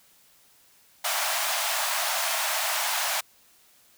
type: high-pass noise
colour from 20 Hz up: pink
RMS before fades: -27 dBFS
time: 1.04-3.21 s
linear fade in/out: 10 ms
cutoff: 610 Hz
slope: 96 dB/octave
effects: white hiss -59 dBFS RMS until 3.97 s